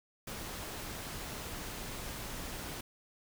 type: noise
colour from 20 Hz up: pink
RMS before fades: -42 dBFS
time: 0.27-2.81 s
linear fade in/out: 5 ms
effects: none